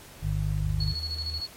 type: harmonic tone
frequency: 50.4 Hz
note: G1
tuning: 49 cents sharp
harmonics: 1 / 2 / 3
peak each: -29 / -29 / -29 dBFS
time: 0.21-0.95 s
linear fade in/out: 50 ms
type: tone with vibrato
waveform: sine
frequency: 77.78 Hz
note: D#2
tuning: in tune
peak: -33 dBFS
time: 0.63-1.4 s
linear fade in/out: 0 ms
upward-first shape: sine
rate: 5.2 Hz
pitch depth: 10 cents each way
type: tone with tremolo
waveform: sine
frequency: 4367 Hz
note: C#8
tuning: 27 cents flat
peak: -29 dBFS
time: 0.8-1.47 s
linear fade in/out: 5 ms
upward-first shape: square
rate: 13 Hz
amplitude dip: 60%
effects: pink hiss -48 dBFS RMS until 1.56 s + MP3 64 kbps